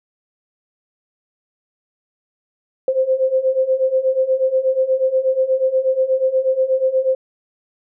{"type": "beating tone pair", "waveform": "sine", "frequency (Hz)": [518, 526.3], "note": ["C5", "C5"], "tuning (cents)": [-17, 10], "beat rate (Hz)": 8.3, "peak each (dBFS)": [-19, -16], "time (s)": [2.88, 7.15], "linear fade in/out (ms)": 2, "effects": []}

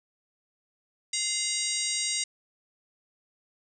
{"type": "harmonic tone with a mistuned harmonic", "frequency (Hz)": 950, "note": "A#5", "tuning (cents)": 33, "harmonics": [2, 3, 4, 5, 6, 7, 8, 9], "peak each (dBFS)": [-37, -38, -35, -34, -36, -34, -36, -34], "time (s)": [1.13, 2.24], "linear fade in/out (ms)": 5, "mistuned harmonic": 2, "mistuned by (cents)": 150, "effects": []}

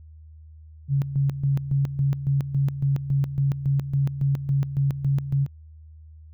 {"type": "tone with tremolo", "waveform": "sine", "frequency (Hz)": 138.59, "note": "C#3", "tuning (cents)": 0, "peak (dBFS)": -18, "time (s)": [0.88, 5.48], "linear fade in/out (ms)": 50, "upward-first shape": "square", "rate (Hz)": 3.6, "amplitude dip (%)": 70, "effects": ["added 78 Hz sine -43 dBFS peak until 6.33 s"]}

